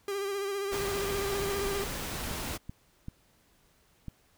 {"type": "tone with vibrato", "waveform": "45% pulse", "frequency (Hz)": 397.8, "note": "G4", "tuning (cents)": 25, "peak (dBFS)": -31, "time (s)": [0.08, 1.84], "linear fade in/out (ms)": 2, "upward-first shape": "sine", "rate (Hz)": 15, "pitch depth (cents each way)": 40}
{"type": "noise", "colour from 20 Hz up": "pink", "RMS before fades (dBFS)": -36, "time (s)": [0.71, 2.58], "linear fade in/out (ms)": 20}
{"type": "clicks", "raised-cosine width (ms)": 5, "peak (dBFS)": -26, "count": 4, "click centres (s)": [2.312, 2.695, 3.084, 4.083]}
{"effects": ["pink hiss -66 dBFS RMS until 4.37 s"]}